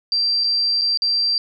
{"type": "tone with dropouts", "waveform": "sine", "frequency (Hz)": 4708, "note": "D8", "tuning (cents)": 3, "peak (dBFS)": -16, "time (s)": [0.12, 1.38], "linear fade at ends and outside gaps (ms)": 1, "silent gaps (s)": [[0.438, 0.442], [0.813, 0.817], [0.974, 1.02]], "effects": []}